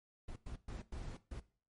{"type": "noise bursts at uneven times", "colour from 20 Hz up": "brown", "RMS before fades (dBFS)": -45, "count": 5, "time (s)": [[0.28, 0.36], [0.46, 0.56], [0.68, 0.82], [0.92, 1.17], [1.31, 1.4]], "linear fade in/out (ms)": 5, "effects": ["noise-tail reverb RT60 0.4 s tail -17 dB re dry", "MP3 48 kbps"]}